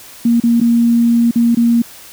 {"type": "tone with dropouts", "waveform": "sine", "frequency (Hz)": 234.4, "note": "A#3", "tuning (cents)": 10, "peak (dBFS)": -8, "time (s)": [0.25, 1.82], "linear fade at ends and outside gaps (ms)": 5, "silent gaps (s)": [[0.401, 0.436], [0.602, 0.612], [1.311, 1.357], [1.549, 1.57]], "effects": ["white hiss -37 dBFS RMS until 2.12 s"]}